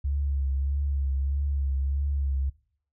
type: tone with vibrato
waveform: sine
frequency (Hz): 69.3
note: C#2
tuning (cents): 0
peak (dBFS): -24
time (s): 0.04-2.5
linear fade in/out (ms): 10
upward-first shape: triangle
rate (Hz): 1.6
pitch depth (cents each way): 51
effects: noise-tail reverb RT60 0.6 s tail -21 dB re dry

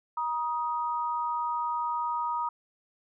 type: tone pair together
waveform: sine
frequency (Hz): 951 / 1247.7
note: A#5 / D#6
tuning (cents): +34 / +4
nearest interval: perfect fourth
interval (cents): 470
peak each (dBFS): -29 / -32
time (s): 0.17-2.49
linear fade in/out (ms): 5
effects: none

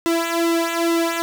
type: tone with flanger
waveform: sawtooth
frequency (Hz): 334.9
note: E4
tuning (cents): +27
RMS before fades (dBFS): -20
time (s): 0.06-1.22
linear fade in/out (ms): 0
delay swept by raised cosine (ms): 1.7 to 2.8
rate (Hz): 2.3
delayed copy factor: -0.9
effects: none

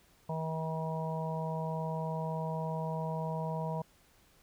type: harmonic tone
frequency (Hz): 160.2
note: E3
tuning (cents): -49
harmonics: 1 / 3 / 4 / 5 / 6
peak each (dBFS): -35 / -42 / -40 / -46 / -40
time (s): 0.29-3.82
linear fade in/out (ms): 5
effects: pink hiss -65 dBFS RMS until 4.42 s

